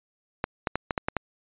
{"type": "clicks", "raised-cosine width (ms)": 0.5, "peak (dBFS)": -10, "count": 7, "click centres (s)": [0.441, 0.672, 0.756, 0.908, 0.978, 1.085, 1.167], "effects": ["resampled to 8000 Hz"]}